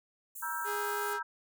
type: high-pass noise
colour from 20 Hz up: white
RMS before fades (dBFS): -44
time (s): 0.35-1.14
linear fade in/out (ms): 10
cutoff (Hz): 6600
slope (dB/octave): 96
type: chord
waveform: sine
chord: E diminished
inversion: second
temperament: just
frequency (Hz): 949.3 / 1318.5 / 1582.2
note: Bb5 / E6 / G6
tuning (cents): +31 / 0 / +16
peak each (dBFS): -38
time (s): 0.42-1.23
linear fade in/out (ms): 10
type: tone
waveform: sawtooth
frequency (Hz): 413.3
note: G#4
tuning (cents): -8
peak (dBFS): -32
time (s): 0.64-1.2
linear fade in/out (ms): 50
effects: none